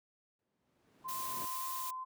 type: noise with exponential growth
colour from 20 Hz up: brown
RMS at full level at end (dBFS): -40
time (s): 0.39-1.45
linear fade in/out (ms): 2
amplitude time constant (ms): 230
type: tone with vibrato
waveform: sine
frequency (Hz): 1036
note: C6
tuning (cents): -17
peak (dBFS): -39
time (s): 1.04-2.05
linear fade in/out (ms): 20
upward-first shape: triangle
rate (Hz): 2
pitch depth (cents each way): 16
type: noise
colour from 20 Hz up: blue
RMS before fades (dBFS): -42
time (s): 1.08-1.91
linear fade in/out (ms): 10
effects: high-pass 200 Hz 12 dB/octave